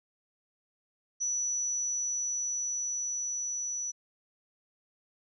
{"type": "tone with level ramp", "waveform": "sine", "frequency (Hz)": 5920, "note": "F#8", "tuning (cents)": 0, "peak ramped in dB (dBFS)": [-28, -32], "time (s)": [1.2, 3.92], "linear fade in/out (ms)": 20, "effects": []}